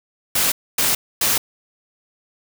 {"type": "noise bursts", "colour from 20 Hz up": "white", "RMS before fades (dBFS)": -18, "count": 3, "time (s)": [0.35, 1.38], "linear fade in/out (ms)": 5, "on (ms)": 170, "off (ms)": 260, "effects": []}